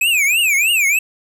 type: tone with vibrato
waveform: square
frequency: 2489 Hz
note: D#7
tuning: in tune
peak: -13 dBFS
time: 0.01-0.99 s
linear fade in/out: 5 ms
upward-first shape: triangle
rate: 3.2 Hz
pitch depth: 270 cents each way
effects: none